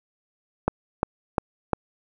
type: click train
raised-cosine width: 1 ms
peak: -6 dBFS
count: 4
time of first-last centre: 0.68-1.733 s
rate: 2.85 Hz
effects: none